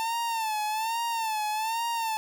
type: tone with vibrato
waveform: 45% pulse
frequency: 890 Hz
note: A5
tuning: 20 cents sharp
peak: -27 dBFS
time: 0-2.17 s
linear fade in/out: 0 ms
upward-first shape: sine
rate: 1.2 Hz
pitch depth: 86 cents each way
effects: none